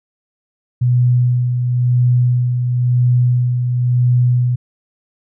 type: tone with tremolo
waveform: sine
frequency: 123.47 Hz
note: B2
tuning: in tune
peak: -9 dBFS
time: 0.81-4.56 s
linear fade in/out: 10 ms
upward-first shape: sine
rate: 0.97 Hz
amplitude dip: 45%
effects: none